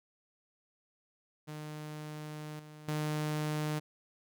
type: tone with level steps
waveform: sawtooth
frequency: 152.1 Hz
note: D#3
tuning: 39 cents flat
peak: -37 / -45 / -28 dBFS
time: 1.47-3.8 s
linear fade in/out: 20 ms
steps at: 2.59 / 2.88 s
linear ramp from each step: 5 ms
effects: none